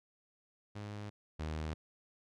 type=tone pair in turn; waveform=sawtooth; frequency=103.83 / 77.96 Hz; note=G#2 / D#2; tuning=0 / +4 cents; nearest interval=perfect fourth; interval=496 cents; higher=first; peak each=-38 / -33 dBFS; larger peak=second; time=0.75-1.1 / 1.39-1.74 s; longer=neither; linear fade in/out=10 ms; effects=low-pass 6000 Hz 12 dB/octave